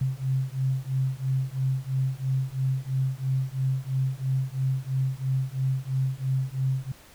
sine beating tone pair, 130.81 / 133.81 Hz, C3 / C3, 0 / +39 cents, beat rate 3 Hz, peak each -27 dBFS, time 0.01-6.92 s, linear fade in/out 5 ms, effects pink hiss -52 dBFS RMS until 7.14 s

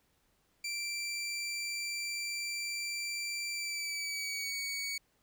20% pulse tone with pitch glide, 2349 to 2243 Hz, D7 to C#7, 0 to +20 cents, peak -30 dBFS, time 0.64-4.98 s, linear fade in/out 5 ms, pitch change -80 cents, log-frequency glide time 3.52-4.55 s, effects pink hiss -73 dBFS RMS until 5.22 s

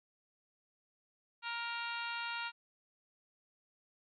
harmonic tone with a mistuned harmonic, 468.8 Hz, A#4, 10 cents sharp, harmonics 2 / 3 / 4 / 5 / 6 / 7 / 8 / 9, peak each -43 / -42 / -49 / -47 / -45 / -51 / -51 / -51 dBFS, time 1.42-2.52 s, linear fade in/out 50 ms, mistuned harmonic 6, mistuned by -21 cents, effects none

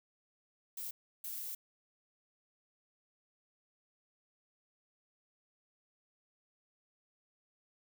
violet noise bursts at uneven times, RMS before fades -42 dBFS, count 2, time 0.77-0.91 / 1.24-1.55 s, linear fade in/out 5 ms, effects none

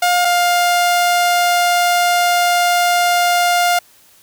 sawtooth tone pair in turn, 710 / 704.3 Hz, F5 / F5, +28 / +14 cents, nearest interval unison, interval 14 cents, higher first, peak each -8 dBFS, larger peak neither, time 0.02-0.25 / 0.25-3.79 s, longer second, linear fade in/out 5 ms, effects white hiss -49 dBFS RMS until 4.22 s

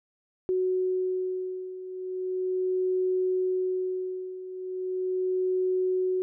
sine beating tone pair, 370 / 370.38 Hz, F#4 / F#4, 0 / +2 cents, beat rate 0.38 Hz, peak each -31 / -27 dBFS, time 0.49-6.22 s, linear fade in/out 0 ms, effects none

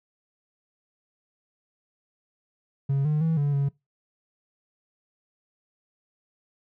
triangle tone with pitch steps, 138.1 / 151.5 / 162.3 / 143.6 / 140.1 Hz, C#3 / D#3 / E3 / D3 / C#3, -6 / -46 / -27 / -39 / +19 cents, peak -18 dBFS, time 2.89-3.69 s, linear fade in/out 10 ms, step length 160 ms, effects noise-tail reverb RT60 0.2 s tail -24 dB re dry + tanh soft clip ceiling -15 dBFS

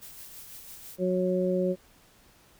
blue noise with tremolo, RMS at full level -44 dBFS, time 0.01-0.97 s, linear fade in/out 20 ms, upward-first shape sine, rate 6 Hz, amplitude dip 40%
harmonic tone, 183.3 Hz, F#3, 16 cents flat, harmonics 1 / 2 / 3, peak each -28 / -28 / -28 dBFS, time 0.98-1.76 s, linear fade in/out 50 ms
effects pink hiss -59 dBFS RMS until 2.59 s

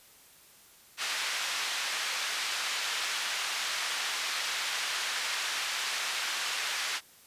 pink band-pass noise, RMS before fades -33 dBFS, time 0.97-7.01 s, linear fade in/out 50 ms, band 1500 to 6000 Hz, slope 12 dB/octave, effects white hiss -57 dBFS RMS until 7.26 s + resampled to 32000 Hz

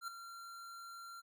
square tone with ADSR envelope, 1373 Hz, F6, 30 cents flat, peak -39 dBFS, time 0.01-1.22 s, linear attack 68 ms, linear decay 4 ms, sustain -10 dB, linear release 29 ms, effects none

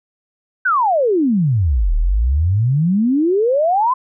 sine exponential two-way sweep, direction down then up, 1568 to 36.42 to 1057 Hz, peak -12 dBFS, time 0.65-3.94 s, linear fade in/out 10 ms, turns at 1.95 s, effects none

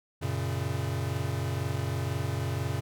square chord, F# major, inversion none, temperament equal, 92.5 / 116.54 / 138.59 Hz, F#2 / A#2 / C#3, 0 / 0 / 0 cents, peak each -34 dBFS, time 0.21-2.81 s, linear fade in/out 20 ms, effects none

